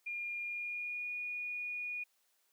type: tone with pitch glide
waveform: sine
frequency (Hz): 2413 to 2451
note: D7 to D#7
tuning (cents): +46 to -27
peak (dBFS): -37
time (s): 0.06-2.04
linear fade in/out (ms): 10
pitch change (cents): +27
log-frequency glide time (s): 0.42-1.1
effects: white hiss -75 dBFS RMS until 2.52 s + high-pass 400 Hz 12 dB/octave